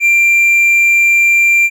triangle tone, 2371 Hz, D7, 16 cents sharp, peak -5 dBFS, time 0-1.7 s, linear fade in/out 50 ms, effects none

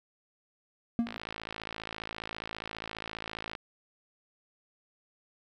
triangle tone with exponential decay, 233.7 Hz, A#3, 5 cents sharp, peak -19 dBFS, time 0.99-1.17 s, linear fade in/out 0 ms, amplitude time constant 38 ms
click train, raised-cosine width 0.3 ms, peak -21 dBFS, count 137, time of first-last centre 1.07-3.552 s, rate 54.8 Hz
effects none

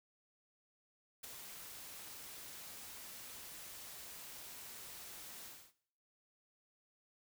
white noise with ADSR envelope, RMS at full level -45 dBFS, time 1.23-5.73 s, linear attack 13 ms, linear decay 7 ms, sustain -6 dB, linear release 280 ms, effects noise-tail reverb RT60 0.6 s tail -17 dB re dry

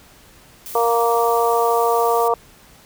blue noise, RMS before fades -33 dBFS, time 0.66-2.28 s, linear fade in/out 0 ms
harmonic tone, 233.1 Hz, A#3, in tune, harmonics 2 / 3 / 4 / 5, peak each -18 / -20 / -21 / -22 dBFS, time 0.75-2.34 s, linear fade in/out 2 ms
effects pink hiss -48 dBFS RMS until 2.85 s

